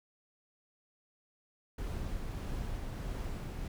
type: noise with tremolo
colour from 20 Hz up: brown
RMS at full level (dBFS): -37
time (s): 1.78-3.68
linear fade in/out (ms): 5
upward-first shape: triangle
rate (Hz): 1.6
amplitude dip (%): 25
effects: none